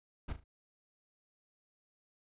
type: noise with echo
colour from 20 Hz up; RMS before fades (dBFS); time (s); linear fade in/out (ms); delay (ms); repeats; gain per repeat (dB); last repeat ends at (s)
brown; -35; 0.28-0.33; 10; 37; 3; -10; 0.441
effects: resampled to 8000 Hz